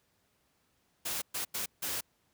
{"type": "noise bursts at uneven times", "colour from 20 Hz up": "white", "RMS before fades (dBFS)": -35, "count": 4, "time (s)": [[1.05, 1.22], [1.34, 1.45], [1.54, 1.66], [1.82, 2.01]], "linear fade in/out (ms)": 10, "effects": ["pink hiss -73 dBFS RMS until 2.33 s", "high-pass 60 Hz 12 dB/octave"]}